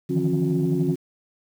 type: tone cluster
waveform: sine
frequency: 149.1 / 160.3 / 172.6 / 270.4 / 360.8 Hz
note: D3 / E3 / F3 / C#4 / F#4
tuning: +27 / -48 / -20 / -43 / -44 cents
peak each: -25 dBFS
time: 0.09-0.96 s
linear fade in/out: 20 ms
effects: tanh soft clip ceiling -12 dBFS + 8-bit